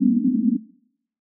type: band-pass noise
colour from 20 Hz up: white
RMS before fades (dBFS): -19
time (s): 0-0.58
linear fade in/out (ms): 20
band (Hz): 200 to 280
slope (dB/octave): 96
effects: noise-tail reverb RT60 0.7 s tail -21 dB re dry